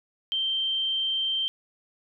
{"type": "tone", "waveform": "sine", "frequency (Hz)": 3136, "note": "G7", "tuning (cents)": 0, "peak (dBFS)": -24, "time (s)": [0.32, 1.48], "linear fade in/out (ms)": 0, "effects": []}